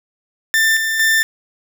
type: tone with tremolo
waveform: 40% pulse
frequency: 1785 Hz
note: A6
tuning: 24 cents sharp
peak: -11 dBFS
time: 0.54-1.23 s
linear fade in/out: 0 ms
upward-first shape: square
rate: 2.2 Hz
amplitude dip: 45%
effects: none